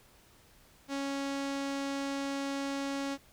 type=tone with low-pass filter; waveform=sawtooth; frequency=276.8 Hz; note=C#4; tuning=2 cents flat; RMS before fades=-35 dBFS; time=0.88-3.18 s; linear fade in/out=50 ms; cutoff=6700 Hz; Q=1.1; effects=pink hiss -61 dBFS RMS until 3.32 s